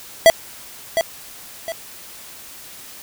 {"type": "tone with echo", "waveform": "square", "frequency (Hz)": 659.3, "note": "E5", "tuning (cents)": 0, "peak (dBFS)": -6, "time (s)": [0.26, 0.3], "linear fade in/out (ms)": 0, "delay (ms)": 710, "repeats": 2, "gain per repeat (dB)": -9, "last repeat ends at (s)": 1.72, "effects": ["white hiss -39 dBFS RMS until 3.02 s"]}